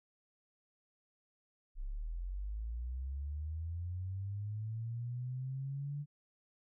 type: linear sweep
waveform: sine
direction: up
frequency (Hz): 31.22 to 146.83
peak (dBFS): -37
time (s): 1.75-6.06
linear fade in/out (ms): 50
effects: none